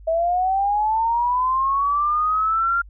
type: linear sweep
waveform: sine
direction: up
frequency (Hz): 642 to 1396.9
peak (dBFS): -17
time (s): 0.07-2.82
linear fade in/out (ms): 10
effects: added 50 Hz sine -40 dBFS peak until 2.89 s